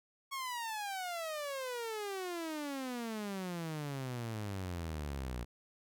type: exponential sweep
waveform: sawtooth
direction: down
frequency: 1108.7 to 58.27 Hz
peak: -34 dBFS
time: 0.31-5.45 s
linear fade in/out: 20 ms
effects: none